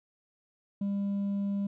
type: tone with hard clipping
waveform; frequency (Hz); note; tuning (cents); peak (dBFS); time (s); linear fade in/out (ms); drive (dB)
triangle; 200; G3; +35; -27; 0.81-1.67; 5; 1
effects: none